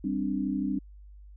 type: chord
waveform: sine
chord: G suspended fourth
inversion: none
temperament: just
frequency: 196 / 261.3 / 294 Hz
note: G3 / C4 / D4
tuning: 0 / -2 / +2 cents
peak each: -31 dBFS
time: 0.04-0.79 s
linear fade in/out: 5 ms
effects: added 50 Hz sine -46 dBFS peak until 1.36 s